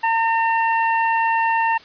harmonic tone, 909 Hz, A#5, 44 cents flat, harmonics 1 / 2 / 3, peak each -17 / -23 / -27 dBFS, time 0.03-1.78 s, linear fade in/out 10 ms, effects white hiss -45 dBFS RMS until 1.84 s + resampled to 11025 Hz

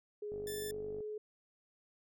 sine tone with pitch glide, 417.1 to 425.4 Hz, G#4 to G#4, +7 to +42 cents, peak -39 dBFS, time 0.22-1.18 s, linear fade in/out 5 ms, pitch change +35 cents, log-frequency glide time 0.45-0.77 s
click train, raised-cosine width 2 ms, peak -37 dBFS, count 35, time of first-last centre 0.32-1.005 s, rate 49.6 Hz
5% pulse tone, 1760 Hz, A6, in tune, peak -32 dBFS, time 0.47-0.71 s, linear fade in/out 2 ms
effects none

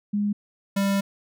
sine / square tone pair in turn, 205.8 / 197.63 Hz, G#3 / G3, -16 / +14 cents, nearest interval minor second, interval 70 cents, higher first, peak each -21 / -21 dBFS, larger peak neither, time 0.13-0.33 / 0.76-1.01 s, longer second, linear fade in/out 10 ms, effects none

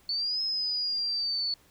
sine exponential two-way sweep, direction up then down, 4435 to 5160 to 4435 Hz, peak -27 dBFS, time 0.09-1.54 s, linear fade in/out 2 ms, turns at 0.42 s, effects pink hiss -61 dBFS RMS until 1.7 s

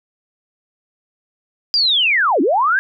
sine linear two-way sweep, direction down then up, 4908 to 247.3 to 1654 Hz, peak -12 dBFS, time 1.74-2.79 s, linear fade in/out 0 ms, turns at 2.41 s, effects none

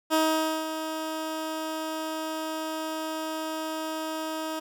15% pulse tone with ADSR envelope, 316.3 Hz, D#4, 29 cents sharp, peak -14 dBFS, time 0.1-4.6 s, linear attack 36 ms, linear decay 510 ms, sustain -10 dB, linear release 13 ms, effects none

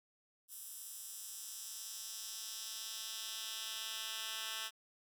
10% pulse tone with high-pass filter sweep, 221 Hz, A3, 8 cents sharp, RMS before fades -45 dBFS, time 0.48-4.71 s, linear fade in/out 50 ms, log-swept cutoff 10000 to 2300 Hz, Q 1.2, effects none

